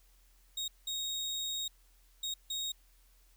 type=tone bursts at uneven times; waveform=30% pulse; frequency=3756 Hz; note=A#7; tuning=12 cents sharp; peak=-32 dBFS; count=4; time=0.57-0.68 / 0.87-1.68 / 2.23-2.34 / 2.5-2.72 s; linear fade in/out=5 ms; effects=added 42 Hz sine -62 dBFS peak until 3.36 s + white hiss -69 dBFS RMS until 3.36 s